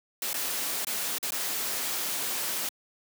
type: noise with dropouts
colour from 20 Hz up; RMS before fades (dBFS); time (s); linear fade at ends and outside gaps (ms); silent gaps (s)
white; -31; 0.22-2.69; 2; 0.332-0.341 / 0.848-0.869 / 1.183-1.228 / 1.306-1.32
effects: high-pass 200 Hz 12 dB/octave